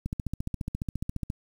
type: click train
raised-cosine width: 5 ms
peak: -18 dBFS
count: 19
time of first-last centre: 0.06-1.301 s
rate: 14.5 Hz
effects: 8-bit

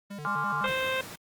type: tone with vibrato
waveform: square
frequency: 173.1 Hz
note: F3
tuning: 15 cents flat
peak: -37 dBFS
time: 0.1-0.72 s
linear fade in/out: 10 ms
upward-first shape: square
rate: 5.9 Hz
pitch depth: 260 cents each way
type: chord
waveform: sine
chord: D half-diminished seventh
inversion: second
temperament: equal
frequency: 830.6 / 1046.5 / 1174.7 / 1396.9 Hz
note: Ab5 / C6 / D6 / F6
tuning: 0 / 0 / 0 / 0 cents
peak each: -36 / -31 / -34 / -31 dBFS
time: 0.25-0.66 s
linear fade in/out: 0 ms
type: harmonic tone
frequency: 523.3 Hz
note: C5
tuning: in tune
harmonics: 1 / 2 / 3 / 4 / 5 / 6 / 7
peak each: -31 / -35 / -33 / -37 / -34 / -40 / -39 dBFS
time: 0.64-1.01 s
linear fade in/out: 2 ms
type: noise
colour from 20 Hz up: pink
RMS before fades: -42 dBFS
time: 0.67-1.16 s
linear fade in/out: 10 ms
effects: high-pass 100 Hz 12 dB/octave + Opus 24 kbps

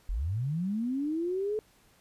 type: linear sweep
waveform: sine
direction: up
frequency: 36.71 to 436.6 Hz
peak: -28 dBFS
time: 0.09-1.59 s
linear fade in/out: 0 ms
effects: pink hiss -63 dBFS RMS until 2 s + resampled to 32000 Hz

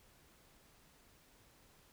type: silence
effects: pink hiss -66 dBFS RMS until 1.92 s

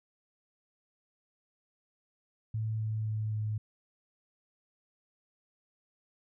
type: tone with pitch steps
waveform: sine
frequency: 110 / 109.11 / 108.24 / 107.36 Hz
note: A2 / A2 / A2 / A2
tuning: 0 / -14 / -28 / -42 cents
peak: -30 dBFS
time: 2.54-3.58 s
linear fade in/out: 5 ms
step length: 260 ms
effects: none

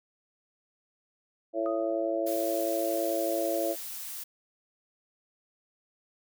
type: harmonic tone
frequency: 111.4 Hz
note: A2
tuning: 22 cents sharp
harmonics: 3 / 4 / 5 / 6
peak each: -32 / -38 / -31 / -31 dBFS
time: 1.53-3.76 s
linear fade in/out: 50 ms
type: tone with exponential decay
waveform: sine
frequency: 1244.5 Hz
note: D#6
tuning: in tune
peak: -35 dBFS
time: 1.66-2.17 s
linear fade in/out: 0 ms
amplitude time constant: 110 ms
type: noise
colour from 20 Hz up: blue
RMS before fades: -39 dBFS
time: 2.26-4.24 s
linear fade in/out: 10 ms
effects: none

